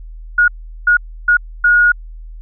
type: tone bursts at uneven times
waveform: sine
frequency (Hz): 1443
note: F#6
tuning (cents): -44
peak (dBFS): -7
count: 4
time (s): 0.38-0.48 / 0.87-0.97 / 1.28-1.37 / 1.64-1.92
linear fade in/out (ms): 5
effects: added 40 Hz sine -29 dBFS peak until 2.41 s